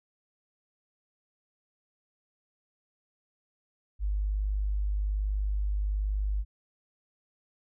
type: tone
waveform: sine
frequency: 50.6 Hz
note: G#1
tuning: 44 cents flat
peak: -26 dBFS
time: 3.99-6.45 s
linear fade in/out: 50 ms
effects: none